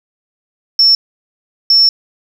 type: tone bursts at uneven times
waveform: sine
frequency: 5400 Hz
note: E8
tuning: 41 cents sharp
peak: -4 dBFS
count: 2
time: 0.79-0.95 / 1.7-1.89 s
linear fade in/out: 2 ms
effects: tanh soft clip ceiling -2 dBFS + 7-bit